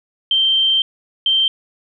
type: tone pair in turn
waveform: sine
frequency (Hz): 3136 / 3136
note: G7 / G7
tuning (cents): 0 / 0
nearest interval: unison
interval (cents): 0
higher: neither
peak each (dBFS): -12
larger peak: neither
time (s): 0.31-0.82 / 1.26-1.48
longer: first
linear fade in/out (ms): 2
effects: none